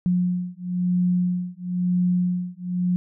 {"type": "beating tone pair", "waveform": "sine", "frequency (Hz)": [178.8, 179.8], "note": ["F3", "F#3"], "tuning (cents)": [41, -49], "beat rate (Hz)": 1, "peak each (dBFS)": -23, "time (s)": [0.06, 2.96], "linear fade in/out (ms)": 0, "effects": []}